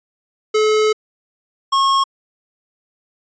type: tone pair in turn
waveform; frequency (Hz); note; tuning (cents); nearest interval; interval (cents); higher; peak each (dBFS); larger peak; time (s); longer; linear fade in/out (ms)
square; 430.3 / 1088.1; A4 / C#6; -39 / -33; octave + major third; 1606; second; -13 / -13; neither; 0.54-0.93 / 1.72-2.04; first; 10
effects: resampled to 16000 Hz